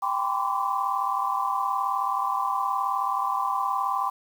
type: tone cluster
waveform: sine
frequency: 791 / 1004 / 1043 / 1157 Hz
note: G5 / B5 / C6 / D6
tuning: +15 / +28 / -6 / -26 cents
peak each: -29 dBFS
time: 0.02-4.1 s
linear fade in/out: 10 ms
effects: 8-bit